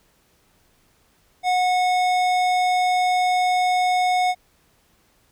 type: tone with tanh clipping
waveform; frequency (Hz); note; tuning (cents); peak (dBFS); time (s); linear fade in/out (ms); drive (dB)
sine; 730; F#5; -24; -19; 1.43-4.35; 50; 17
effects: pink hiss -61 dBFS RMS until 5.31 s